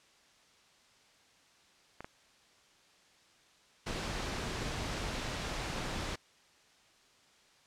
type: clicks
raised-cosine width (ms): 0.5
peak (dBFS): -28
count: 2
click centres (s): 2.006 / 2.045
type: noise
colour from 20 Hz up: pink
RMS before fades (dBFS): -37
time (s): 3.86-6.16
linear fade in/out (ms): 10
effects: white hiss -64 dBFS RMS until 7.66 s + low-pass 6000 Hz 12 dB/octave